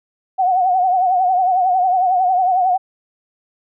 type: tone with vibrato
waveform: sine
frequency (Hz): 738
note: F#5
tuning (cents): -5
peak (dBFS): -12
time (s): 0.38-2.78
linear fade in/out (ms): 20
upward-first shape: triangle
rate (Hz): 11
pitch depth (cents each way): 86
effects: none